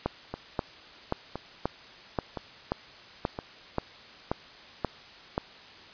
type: two click trains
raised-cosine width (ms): 1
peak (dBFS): -19 / -12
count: 4 / 11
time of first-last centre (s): 0.34-3.389 / 0.06-5.379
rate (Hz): 0.984 / 1.88
effects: white hiss -49 dBFS RMS until 5.93 s + resampled to 11025 Hz